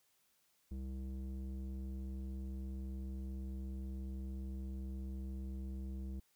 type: tone with low-pass filter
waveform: square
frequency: 65.5 Hz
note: C2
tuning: 2 cents sharp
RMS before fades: -43 dBFS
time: 0.71-6.2 s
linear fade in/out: 5 ms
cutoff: 270 Hz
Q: 1.4
effects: white hiss -75 dBFS RMS until 6.35 s